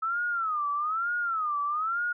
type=tone with vibrato; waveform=sine; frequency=1288 Hz; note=E6; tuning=41 cents flat; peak=-26 dBFS; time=0.02-2.13 s; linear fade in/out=10 ms; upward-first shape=sine; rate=1.1 Hz; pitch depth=190 cents each way; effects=none

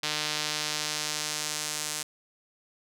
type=tone with band-pass filter sweep; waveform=sawtooth; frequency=151.4 Hz; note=D#3; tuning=47 cents flat; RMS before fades=-32 dBFS; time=0.03-2.03 s; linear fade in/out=5 ms; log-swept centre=4200 to 7700 Hz; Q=1.2; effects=none

